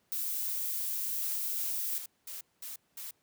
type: noise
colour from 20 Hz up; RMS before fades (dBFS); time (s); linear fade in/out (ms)
violet; -34; 0.12-1.98; 0
type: noise bursts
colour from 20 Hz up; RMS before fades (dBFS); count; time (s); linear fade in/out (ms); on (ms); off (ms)
blue; -42; 6; 1.22-3.11; 5; 140; 210
effects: pink hiss -73 dBFS RMS until 3.22 s + high-pass 100 Hz 12 dB/octave